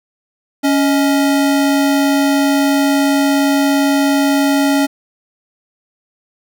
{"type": "tone pair together", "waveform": "square", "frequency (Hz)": [279.3, 626], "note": ["C#4", "D#5"], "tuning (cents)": [13, 10], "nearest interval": "octave + major second", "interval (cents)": 1397, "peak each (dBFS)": [-12, -21], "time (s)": [0.63, 4.87], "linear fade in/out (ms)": 20, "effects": []}